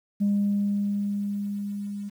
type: tone with level ramp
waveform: sine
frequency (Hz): 202.8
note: G#3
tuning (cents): -41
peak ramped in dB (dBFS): -18 to -31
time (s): 0.2-2.1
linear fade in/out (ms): 20
effects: tanh soft clip ceiling -17 dBFS + 9-bit